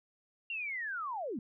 sine linear sweep, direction down, 2794 to 192 Hz, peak -35 dBFS, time 0.5-1.39 s, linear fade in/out 2 ms, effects none

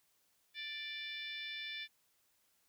harmonic tone, 587.3 Hz, D5, in tune, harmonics 3 / 4 / 5 / 6 / 7 / 8 / 9, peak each -48 / -46 / -54 / -45 / -57 / -59 / -57 dBFS, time 0.54-1.88 s, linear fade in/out 50 ms, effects white hiss -75 dBFS RMS until 2.68 s

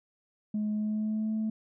sine tone with pitch glide, 211.7 to 218.4 Hz, G#3 to A3, +33 to -13 cents, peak -26 dBFS, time 0.54-1.5 s, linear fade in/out 5 ms, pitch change +54 cents, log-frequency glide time 0.72-1.34 s, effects tanh soft clip ceiling -25 dBFS

